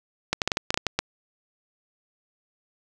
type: clicks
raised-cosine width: 0.2 ms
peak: -5 dBFS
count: 10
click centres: 0.33 / 0.418 / 0.476 / 0.518 / 0.571 / 0.705 / 0.743 / 0.775 / 0.867 / 0.99 s
effects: none